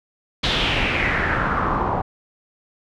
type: noise with low-pass filter sweep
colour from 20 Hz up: pink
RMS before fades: -21 dBFS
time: 0.43-2.02 s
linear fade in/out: 10 ms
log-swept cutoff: 3800 to 860 Hz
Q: 3.9
effects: none